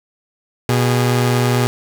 sawtooth tone pair together, 121.95 / 410.2 Hz, B2 / G#4, -21 / -21 cents, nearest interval octave + major sixth, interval 2100 cents, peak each -10 / -17 dBFS, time 0.69-1.67 s, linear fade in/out 0 ms, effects none

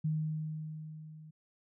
sine tone with level ramp, 155.56 Hz, D#3, in tune, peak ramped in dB -28 to -49 dBFS, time 0.04-1.31 s, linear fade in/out 10 ms, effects none

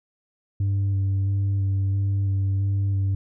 sine tone with vibrato, 98.1 Hz, G2, 2 cents sharp, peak -17 dBFS, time 0.6-3.15 s, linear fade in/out 5 ms, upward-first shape square, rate 1.5 Hz, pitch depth 13 cents each way, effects tanh soft clip ceiling -19 dBFS

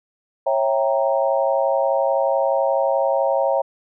sine chord, C# diminished seventh, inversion none, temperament equal with one note detuned, 547.7 / 659.3 / 784 / 932.3 Hz, C#5 / E5 / G5 / Bb5, -21 / 0 / 0 / 0 cents, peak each -19 / -22 / -24 / -25 dBFS, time 0.46-3.62 s, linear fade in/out 10 ms, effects none

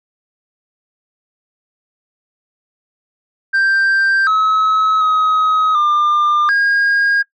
sine tone with pitch steps, 1576 / 1286 / 1266 / 1199 / 1627 Hz, G6 / E6 / D#6 / D6 / G#6, +9 / -43 / +30 / +36 / -36 cents, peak -8 dBFS, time 3.53-7.23 s, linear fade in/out 20 ms, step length 740 ms, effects noise-tail reverb RT60 0.1 s tail -20 dB re dry + tanh soft clip ceiling -10 dBFS

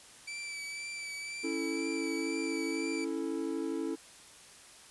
sawtooth tone with vibrato, 2317 Hz, D7, 24 cents flat, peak -35 dBFS, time 0.27-3.05 s, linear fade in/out 10 ms, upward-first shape triangle, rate 2 Hz, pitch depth 27 cents each way
triangle chord, A major, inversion first, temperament equal, 277.2 / 329.6 / 440 Hz, C#4 / E4 / A4, 0 / 0 / 0 cents, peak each -35 / -33 / -37 dBFS, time 1.43-3.96 s, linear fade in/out 20 ms
effects white hiss -54 dBFS RMS until 4.9 s + resampled to 24000 Hz

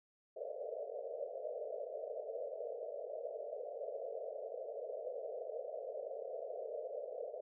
white band-pass noise, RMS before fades -44 dBFS, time 0.36-7.41 s, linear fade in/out 10 ms, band 440 to 660 Hz, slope 96 dB/octave, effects none

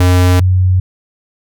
square / sine tone pair in turn, 90.2 / 92.26 Hz, F#2 / F#2, -44 / -4 cents, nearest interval unison, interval 40 cents, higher second, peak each -7 dBFS, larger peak neither, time 0-0.4 / 0.4-0.8 s, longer neither, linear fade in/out 5 ms, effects none

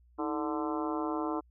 harmonic tone with a mistuned harmonic, 147.5 Hz, D3, 8 cents sharp, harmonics 2 / 3 / 4 / 5 / 6 / 7 / 8 / 9, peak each -33 / -39 / -42 / -40 / -41 / -39 / -44 / -44 dBFS, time 0.18-1.41 s, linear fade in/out 20 ms, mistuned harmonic 2, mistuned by +120 cents, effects added 60 Hz sine -59 dBFS peak until 1.5 s

